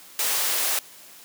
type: high-pass noise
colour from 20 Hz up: white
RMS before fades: -24 dBFS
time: 0.19-0.79 s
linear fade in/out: 2 ms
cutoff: 450 Hz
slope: 12 dB/octave
effects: white hiss -47 dBFS RMS until 1.24 s + high-pass 150 Hz 12 dB/octave